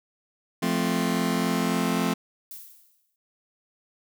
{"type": "chord", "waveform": "sawtooth", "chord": "F major", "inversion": "none", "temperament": "just", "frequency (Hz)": [174.61, 218.3, 261.9], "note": ["F3", "A3", "C4"], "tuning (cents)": [0, -13, 2], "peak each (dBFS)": -23, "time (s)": [0.62, 2.14], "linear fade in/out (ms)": 10}
{"type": "noise with exponential decay", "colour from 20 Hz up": "violet", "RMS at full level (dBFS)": -38, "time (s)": [2.51, 3.16], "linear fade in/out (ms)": 1, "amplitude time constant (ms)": 140}
{"effects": []}